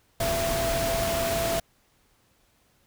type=tone in noise; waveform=sine; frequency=670 Hz; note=E5; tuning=28 cents sharp; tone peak=-26 dBFS; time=0.2-1.6 s; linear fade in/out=5 ms; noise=pink; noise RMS=-29 dBFS; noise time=0.2-1.6 s; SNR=0 dB; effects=pink hiss -65 dBFS RMS until 2.86 s